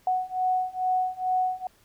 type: beating tone pair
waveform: sine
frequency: 739 / 741.3 Hz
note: F#5 / F#5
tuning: -2 / +3 cents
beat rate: 2.3 Hz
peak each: -27 / -26 dBFS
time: 0.07-1.67 s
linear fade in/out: 2 ms
effects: pink hiss -61 dBFS RMS until 1.84 s